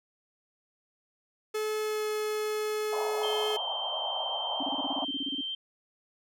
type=tone with pitch glide; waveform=45% pulse; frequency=430 to 427 Hz; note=A4 to G#4; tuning=-40 to +48 cents; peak=-29 dBFS; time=1.54-3.57 s; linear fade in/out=10 ms; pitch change=-12 cents; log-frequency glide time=1.81-2.07 s
type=band-pass noise; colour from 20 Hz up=white; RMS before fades=-36 dBFS; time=2.92-5.05 s; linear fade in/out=10 ms; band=610 to 960 Hz; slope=48 dB/octave
type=tone with vibrato; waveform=sine; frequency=3136 Hz; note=G7; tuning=in tune; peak=-32 dBFS; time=3.23-5.55 s; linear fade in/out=5 ms; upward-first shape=triangle; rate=8.4 Hz; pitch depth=8 cents each way
type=tone bursts; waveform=sine; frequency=277.2 Hz; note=C#4; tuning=in tune; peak=-32 dBFS; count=14; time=4.6-5.411 s; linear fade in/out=5 ms; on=31 ms; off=29 ms
effects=none